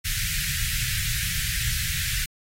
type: band-stop noise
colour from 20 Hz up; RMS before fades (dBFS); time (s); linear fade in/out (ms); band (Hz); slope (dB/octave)
pink; -27; 0.04-2.26; 20; 150 to 1600; 48
effects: AAC 48 kbps